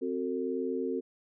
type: chord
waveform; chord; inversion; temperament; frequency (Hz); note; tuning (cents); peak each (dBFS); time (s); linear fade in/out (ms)
sine; F# diminished; second; equal with one note detuned; 261.6 / 370 / 450.8; C4 / F#4 / A4; 0 / 0 / +42; -34; 0.01-1.01; 20
effects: none